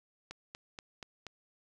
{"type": "click train", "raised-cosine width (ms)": 0.2, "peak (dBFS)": -26, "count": 5, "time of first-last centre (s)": [0.31, 1.267], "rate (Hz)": 4.18, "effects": []}